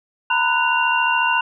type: tone cluster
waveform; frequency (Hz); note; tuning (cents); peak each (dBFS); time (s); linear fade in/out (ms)
sine; 926 / 1000 / 1480 / 2774; A#5 / B5 / F#6 / F7; -12 / +21 / 0 / -12; -21; 0.3-1.41; 5
effects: none